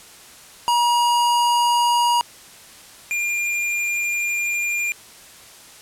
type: tone pair in turn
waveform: square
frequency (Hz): 955 / 2402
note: A#5 / D7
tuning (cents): +42 / +38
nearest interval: octave + major third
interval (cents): 1596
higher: second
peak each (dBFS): -16 / -21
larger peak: first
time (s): 0.68-2.21 / 3.11-4.92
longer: second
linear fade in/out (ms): 0
effects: white hiss -44 dBFS RMS until 5.81 s + low-pass 11000 Hz 12 dB/octave